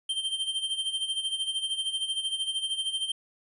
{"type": "tone with tremolo", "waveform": "square", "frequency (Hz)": 3141, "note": "G7", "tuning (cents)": 3, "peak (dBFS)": -26, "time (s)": [0.09, 3.12], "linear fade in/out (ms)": 5, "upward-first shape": "sine", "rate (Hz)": 13, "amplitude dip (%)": 70, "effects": ["resampled to 24000 Hz"]}